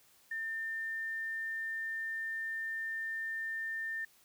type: tone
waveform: sine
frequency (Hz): 1800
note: A6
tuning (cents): +39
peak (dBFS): -35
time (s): 0.31-4.05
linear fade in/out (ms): 5
effects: white hiss -65 dBFS RMS until 4.24 s